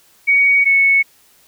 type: tone pair in turn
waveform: sine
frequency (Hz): 2244 / 2209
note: C#7 / C#7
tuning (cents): +21 / -7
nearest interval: unison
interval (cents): 28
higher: first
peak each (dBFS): -9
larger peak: neither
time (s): 0.27-0.65 / 0.65-1.03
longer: neither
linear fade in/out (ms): 20
effects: white hiss -52 dBFS RMS until 1.47 s